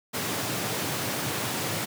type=high-pass noise; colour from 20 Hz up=pink; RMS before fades=-30 dBFS; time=0.13-1.86 s; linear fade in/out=20 ms; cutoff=100 Hz; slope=48 dB/octave; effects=none